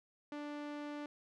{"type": "tone with low-pass filter", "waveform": "sawtooth", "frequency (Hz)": 293.7, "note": "D4", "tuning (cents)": 0, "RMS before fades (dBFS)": -44, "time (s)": [0.32, 1.06], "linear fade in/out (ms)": 2, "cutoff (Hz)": 3800, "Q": 0.51, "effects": []}